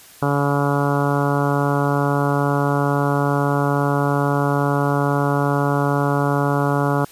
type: harmonic tone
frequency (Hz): 142.3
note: C#3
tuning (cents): +46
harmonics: 1 / 2 / 3 / 4 / 5 / 6 / 7 / 8 / 9 / 10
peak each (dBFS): -20 / -23 / -25 / -26 / -27 / -28 / -28 / -29 / -30 / -30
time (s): 0.22-7.05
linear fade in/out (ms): 5
effects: white hiss -45 dBFS RMS until 7.11 s + resampled to 32000 Hz